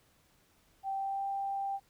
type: tone with pitch glide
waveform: sine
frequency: 779 to 788.5 Hz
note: G5 to G5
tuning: -11 to +10 cents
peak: -32 dBFS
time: 0.83-1.8 s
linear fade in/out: 50 ms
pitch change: +21 cents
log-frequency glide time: 0.93-1.26 s
effects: pink hiss -68 dBFS RMS until 1.89 s